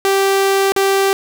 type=tone with dropouts; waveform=sawtooth; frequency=390.7 Hz; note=G4; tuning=6 cents flat; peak=-8 dBFS; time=0.05-1.13 s; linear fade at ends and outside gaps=0 ms; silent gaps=0.721-0.763 s; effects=none